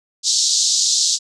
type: band-pass noise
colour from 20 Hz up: white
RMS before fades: -17 dBFS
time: 0.23-1.19 s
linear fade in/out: 50 ms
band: 3800 to 7300 Hz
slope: 48 dB/octave
effects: none